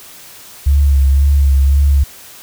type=tone with vibrato; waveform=sine; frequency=69.5 Hz; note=C#2; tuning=5 cents sharp; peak=-7 dBFS; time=0.66-2.04 s; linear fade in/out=10 ms; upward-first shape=sine; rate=1.9 Hz; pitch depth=38 cents each way; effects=white hiss -37 dBFS RMS until 2.42 s